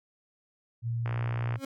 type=tone; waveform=sine; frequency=116.54 Hz; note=A#2; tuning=in tune; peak=-28 dBFS; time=0.82-1.6 s; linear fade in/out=50 ms
type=click train; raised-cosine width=0.5 ms; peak=-22 dBFS; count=31; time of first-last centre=1.06-1.558 s; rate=60.3 Hz
type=tone with exponential growth; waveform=30% pulse; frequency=271.6 Hz; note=C#4; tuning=35 cents flat; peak=-28 dBFS; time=1.54-1.65 s; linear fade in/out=5 ms; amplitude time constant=22 ms
effects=none